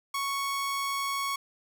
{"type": "tone", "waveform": "sawtooth", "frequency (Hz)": 1108.7, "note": "C#6", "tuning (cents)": 0, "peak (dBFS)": -25, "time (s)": [0.14, 1.36], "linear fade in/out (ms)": 5, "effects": []}